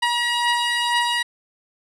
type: beating tone pair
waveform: 15% pulse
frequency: 956 / 958.1 Hz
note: A#5 / A#5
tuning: +43 / +47 cents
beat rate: 2.1 Hz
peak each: -13 / -19 dBFS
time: 0.02-1.23 s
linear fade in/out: 10 ms
effects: low-pass 8000 Hz 12 dB/octave